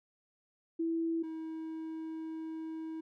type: tone pair in turn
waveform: sine / triangle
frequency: 329.6 / 320.4 Hz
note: E4 / E4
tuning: 0 / -49 cents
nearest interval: unison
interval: 49 cents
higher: first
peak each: -30 / -36 dBFS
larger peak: first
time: 0.79-1.23 / 1.23-3.01 s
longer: second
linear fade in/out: 10 ms
effects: none